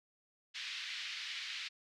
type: band-pass noise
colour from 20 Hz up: pink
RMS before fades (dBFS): -43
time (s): 0.54-1.69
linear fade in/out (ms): 20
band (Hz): 2000 to 4600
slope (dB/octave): 24
effects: none